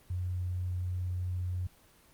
sine tone, 90.3 Hz, F#2, 42 cents flat, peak -31 dBFS, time 0.1-1.67 s, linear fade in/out 5 ms, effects pink hiss -61 dBFS RMS until 2.13 s + Opus 24 kbps

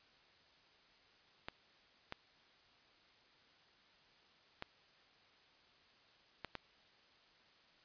clicks, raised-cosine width 0.3 ms, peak -26 dBFS, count 5, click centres 1.485 / 2.124 / 4.624 / 6.447 / 6.553 s, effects white hiss -67 dBFS RMS until 7.84 s + resampled to 11025 Hz

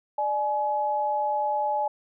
sine tone pair together, 595 / 845.6 Hz, D5 / G#5, +22 / +31 cents, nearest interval tritone, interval 609 cents, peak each -29 / -24 dBFS, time 0.18-1.88 s, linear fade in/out 5 ms, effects none

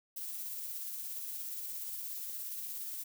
violet noise with tremolo, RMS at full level -40 dBFS, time 0.16-3.04 s, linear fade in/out 10 ms, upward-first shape sine, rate 17 Hz, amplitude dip 25%, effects none

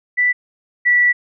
sine tone pair in turn, 1975.5 / 1955.1 Hz, B6 / B6, 0 / -18 cents, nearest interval unison, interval 18 cents, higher first, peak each -12 / -10 dBFS, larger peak second, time 0.17-0.33 / 0.85-1.13 s, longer second, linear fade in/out 20 ms, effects none

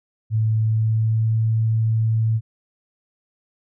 sine tone with pitch glide, 110 to 111.6 Hz, A2 to A2, 0 to +25 cents, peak -16 dBFS, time 0.3-2.41 s, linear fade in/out 50 ms, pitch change +25 cents, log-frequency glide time 0.61-1.36 s, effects none

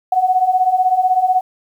sine beating tone pair, 730 / 746 Hz, F#5 / F#5, -24 / +14 cents, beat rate 16 Hz, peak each -17 / -13 dBFS, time 0.12-1.41 s, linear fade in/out 5 ms, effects 8-bit

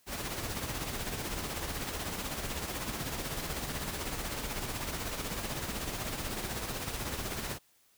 pink noise with tremolo, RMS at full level -35 dBFS, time 0.06-7.59 s, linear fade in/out 50 ms, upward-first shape sine, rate 16 Hz, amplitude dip 45%, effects white hiss -67 dBFS RMS until 7.97 s

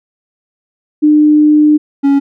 sine / triangle tone pair in turn, 301.2 / 279.2 Hz, D4 / C#4, +44 / +13 cents, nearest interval minor second, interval 131 cents, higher first, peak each -4 dBFS, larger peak neither, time 1.02-1.78 / 2.03-2.2 s, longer first, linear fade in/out 20 ms, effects none

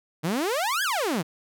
sawtooth exponential two-way sweep, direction up then down, 146.83 to 1711 to 146.83 Hz, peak -20 dBFS, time 0.23-1.23 s, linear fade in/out 20 ms, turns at 0.83 s, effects none

